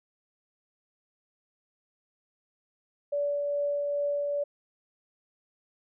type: tone with tremolo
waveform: sine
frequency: 576 Hz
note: D5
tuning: 34 cents flat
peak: -25 dBFS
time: 3.12-4.44 s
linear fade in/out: 10 ms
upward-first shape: triangle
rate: 2.4 Hz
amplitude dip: 25%
effects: none